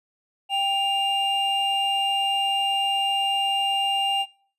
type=tone pair together; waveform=triangle; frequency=787 / 2805 Hz; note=G5 / F7; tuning=+7 / +7 cents; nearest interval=octave + minor seventh; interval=2200 cents; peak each=-22 dBFS; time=0.49-4.26 s; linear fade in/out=50 ms; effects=noise-tail reverb RT60 0.5 s tail -23 dB re dry + resampled to 32000 Hz